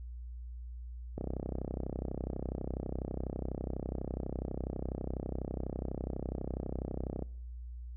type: click train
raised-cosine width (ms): 2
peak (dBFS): -23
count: 195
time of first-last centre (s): 1.18-7.224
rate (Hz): 32.1
effects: noise-tail reverb RT60 0.7 s tail -24 dB re dry + added 60 Hz sine -41 dBFS peak until 7.96 s